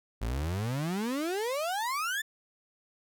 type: exponential sweep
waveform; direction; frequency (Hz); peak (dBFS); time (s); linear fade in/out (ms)
35% pulse; up; 51.91 to 1798; -28; 0.21-2.22; 10
effects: none